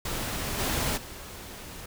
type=noise with level steps; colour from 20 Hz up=pink; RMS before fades=-32 / -28 / -42 dBFS; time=0.05-1.86 s; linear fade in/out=5 ms; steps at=0.58 / 0.96 s; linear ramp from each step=20 ms; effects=none